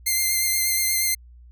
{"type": "tone with vibrato", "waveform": "5% pulse", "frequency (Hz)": 2093, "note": "C7", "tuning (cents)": 0, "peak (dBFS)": -10, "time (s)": [0.06, 1.15], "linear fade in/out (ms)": 10, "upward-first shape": "triangle", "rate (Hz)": 8.4, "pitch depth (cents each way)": 27, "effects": ["added 60 Hz sine -44 dBFS peak until 1.51 s"]}